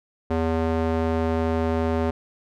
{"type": "tone with band-pass filter", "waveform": "square", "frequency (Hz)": 81.3, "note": "E2", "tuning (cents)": -23, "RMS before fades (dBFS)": -23, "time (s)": [0.3, 2.11], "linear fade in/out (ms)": 10, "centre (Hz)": 480, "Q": 0.76, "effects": []}